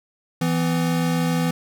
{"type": "tone pair together", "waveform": "square", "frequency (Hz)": [166.33, 253.3], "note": ["E3", "B3"], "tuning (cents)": [16, 44], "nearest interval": "perfect fifth", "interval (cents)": 728, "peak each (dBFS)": [-21, -25], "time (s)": [0.41, 1.51], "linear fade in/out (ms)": 5, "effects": []}